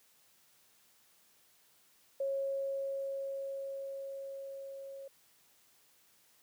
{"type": "tone with level ramp", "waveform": "sine", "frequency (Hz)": 547, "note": "C#5", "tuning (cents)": -23, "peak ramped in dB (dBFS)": [-31, -44], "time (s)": [2.2, 5.08], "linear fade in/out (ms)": 5, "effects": ["white hiss -67 dBFS RMS until 6.42 s", "high-pass 80 Hz 12 dB/octave"]}